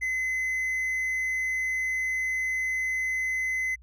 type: tone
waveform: triangle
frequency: 2040 Hz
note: C7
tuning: 44 cents flat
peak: -24 dBFS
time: 0.01-3.76 s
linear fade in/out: 20 ms
effects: added 60 Hz sine -49 dBFS peak until 3.82 s